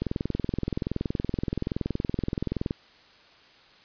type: click train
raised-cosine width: 3 ms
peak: -14 dBFS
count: 58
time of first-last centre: 0.02-2.709 s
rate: 21.2 Hz
effects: white hiss -55 dBFS RMS until 3.84 s + resampled to 11025 Hz